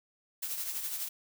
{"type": "noise with tremolo", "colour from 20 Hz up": "blue", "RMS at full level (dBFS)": -34, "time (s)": [0.42, 1.09], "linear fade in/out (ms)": 10, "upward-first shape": "triangle", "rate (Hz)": 12, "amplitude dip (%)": 55, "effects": []}